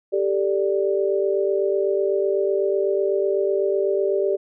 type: chord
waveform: sine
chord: G suspended second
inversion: none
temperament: equal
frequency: 392 / 440 / 587.3 Hz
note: G4 / A4 / D5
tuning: 0 / 0 / 0 cents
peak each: -20 / -26 / -24 dBFS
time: 0.12-4.37 s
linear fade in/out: 20 ms
effects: none